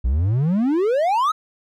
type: exponential sweep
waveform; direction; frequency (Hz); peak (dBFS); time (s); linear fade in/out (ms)
triangle; up; 56.3 to 1318.5; -14; 0.04-1.32; 10
effects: none